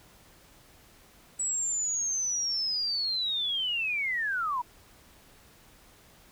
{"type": "linear sweep", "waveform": "sine", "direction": "down", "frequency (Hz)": [7900, 932.3], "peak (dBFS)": -27, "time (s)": [1.39, 4.62], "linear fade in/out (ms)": 10, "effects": ["pink hiss -57 dBFS RMS until 6.31 s"]}